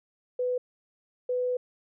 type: tone bursts at uneven times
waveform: sine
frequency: 498.4 Hz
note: B4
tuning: 16 cents sharp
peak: -25 dBFS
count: 2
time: 0.39-0.58 / 1.29-1.57 s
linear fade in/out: 5 ms
effects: none